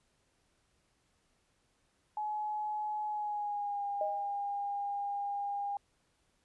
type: tone with pitch glide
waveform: sine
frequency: 847 to 807.8 Hz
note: G#5 to G#5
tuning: +34 to -48 cents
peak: -33 dBFS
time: 2.17-5.77 s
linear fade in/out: 2 ms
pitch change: -82 cents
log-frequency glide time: 3.06-3.85 s
type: tone with exponential decay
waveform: sine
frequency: 622.3 Hz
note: D#5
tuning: in tune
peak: -29 dBFS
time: 4.01-4.4 s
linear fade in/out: 2 ms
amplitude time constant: 84 ms
effects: pink hiss -74 dBFS RMS until 6.44 s + resampled to 24000 Hz